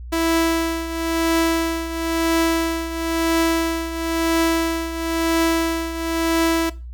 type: tone with tremolo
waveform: sawtooth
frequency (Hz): 329.6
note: E4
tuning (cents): 0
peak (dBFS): -11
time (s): 0.12-6.7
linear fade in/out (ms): 10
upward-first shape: triangle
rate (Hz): 0.99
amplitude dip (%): 75
effects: noise-tail reverb RT60 0.3 s tail -18 dB re dry + added 60 Hz sine -31 dBFS peak until 6.93 s